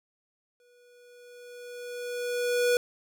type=tone with exponential growth; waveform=square; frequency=487.2 Hz; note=B4; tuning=24 cents flat; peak=-21 dBFS; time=0.6-2.77 s; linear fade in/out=1 ms; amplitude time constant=470 ms; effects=none